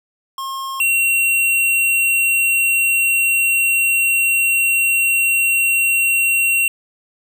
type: tone pair in turn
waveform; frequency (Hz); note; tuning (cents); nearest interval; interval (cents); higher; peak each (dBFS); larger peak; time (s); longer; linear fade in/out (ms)
square; 1074 / 2738; C6 / F7; +45 / -35; octave + major third; 1620; second; -24 / -14; second; 0.38-0.8 / 0.8-6.68; second; 2
effects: none